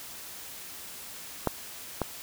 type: clicks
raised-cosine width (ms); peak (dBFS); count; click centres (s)
1; -10 / -13; 2; 1.473 / 2.017
effects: white hiss -43 dBFS RMS until 2.22 s